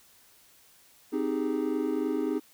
triangle chord, Ab major seventh, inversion first, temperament equal, 261.6 / 311.1 / 392 / 415.3 Hz, C4 / Eb4 / G4 / Ab4, 0 / 0 / 0 / 0 cents, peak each -30 / -28 / -33 / -31 dBFS, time 1.12-2.4 s, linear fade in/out 20 ms, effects white hiss -59 dBFS RMS until 2.53 s

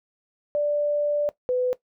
sine tone pair in turn, 587.3 / 501.4 Hz, D5 / B4, 0 / +26 cents, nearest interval minor third, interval 274 cents, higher first, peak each -20 / -20 dBFS, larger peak neither, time 0.55-1.29 / 1.49-1.73 s, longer first, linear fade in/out 0 ms, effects noise-tail reverb RT60 0.1 s tail -17 dB re dry

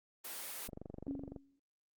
white high-pass noise, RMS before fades -44 dBFS, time 0.24-0.68 s, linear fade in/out 10 ms, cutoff 290 Hz, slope 12 dB/octave
click train, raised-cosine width 2 ms, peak -32 dBFS, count 17, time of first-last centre 0.69-1.362 s, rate 23.8 Hz
sine tone with exponential decay, 276.6 Hz, C#4, 4 cents flat, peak -35 dBFS, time 1.08-1.59 s, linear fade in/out 1 ms, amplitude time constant 110 ms
effects Opus 24 kbps

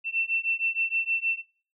sine beating tone pair, 2686 / 2692.4 Hz, E7 / E7, +32 / +36 cents, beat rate 6.4 Hz, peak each -28 dBFS, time 0.04-1.42 s, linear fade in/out 50 ms, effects noise-tail reverb RT60 0.4 s tail -19 dB re dry

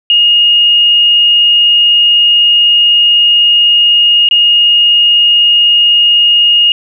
sine tone with dropouts, 2856 Hz, F7, 38 cents sharp, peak -4 dBFS, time 0.1-6.72 s, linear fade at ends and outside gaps 1 ms, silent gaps 4.288-4.311 s, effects none

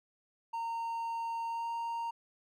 triangle tone with pitch glide, 920 to 927.5 Hz, A#5 to A#5, -23 to -9 cents, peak -32 dBFS, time 0.53-2.11 s, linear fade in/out 10 ms, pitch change +14 cents, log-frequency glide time 1.47-1.68 s, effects none

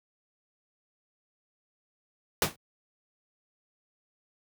pink noise with exponential decay, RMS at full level -19 dBFS, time 2.42-2.56 s, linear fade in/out 2 ms, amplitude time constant 29 ms, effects high-pass 100 Hz 12 dB/octave

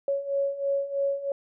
sine beating tone pair, 554.4 / 557.5 Hz, C#5 / C#5, 0 / +10 cents, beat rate 3.1 Hz, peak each -30 / -26 dBFS, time 0.08-1.32 s, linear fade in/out 2 ms, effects none

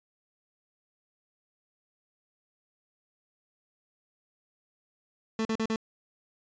30% pulse tone bursts, 221.9 Hz, A3, 15 cents sharp, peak -24 dBFS, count 4, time 5.39-5.76 s, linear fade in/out 2 ms, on 61 ms, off 42 ms, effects resampled to 16000 Hz

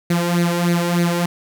sawtooth tone with flanger, 172.9 Hz, F3, 17 cents flat, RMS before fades -18 dBFS, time 0.1-1.26 s, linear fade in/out 5 ms, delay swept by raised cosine 0.46 to 2.16 ms, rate 3.3 Hz, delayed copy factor +0.7, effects none

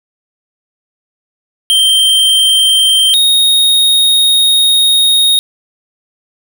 square tone pair in turn, 3145 / 3731 Hz, G7 / A#7, +5 / +1 cents, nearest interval minor third, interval 296 cents, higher second, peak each -7 dBFS, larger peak neither, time 1.7-3.14 / 3.14-5.39 s, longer second, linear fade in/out 0 ms, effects none

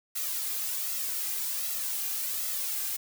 blue noise with flanger, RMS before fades -32 dBFS, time 0.15-2.97 s, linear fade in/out 10 ms, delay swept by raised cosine 1.5 to 2.5 ms, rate 1.3 Hz, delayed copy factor +0.6, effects none

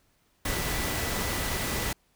sine tone in noise, 1975.5 Hz, B6, in tune, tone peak -39 dBFS, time 0.45-1.93 s, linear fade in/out 5 ms, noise pink, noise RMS -30 dBFS, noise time 0.45-1.93 s, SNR -12 dB, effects pink hiss -68 dBFS RMS until 2.15 s

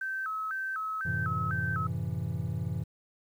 sine tone with vibrato, 1414 Hz, F6, 21 cents sharp, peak -31 dBFS, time 0.01-1.87 s, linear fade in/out 5 ms, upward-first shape square, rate 2 Hz, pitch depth 160 cents each way
triangle chord, F# half-diminished seventh, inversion none, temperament just, 92.5 / 111 / 133.2 / 166.5 Hz, F#2 / A2 / C3 / E3, 0 / +16 / +31 / +18 cents, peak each -34 dBFS, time 1.05-2.84 s, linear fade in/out 10 ms
effects 10-bit

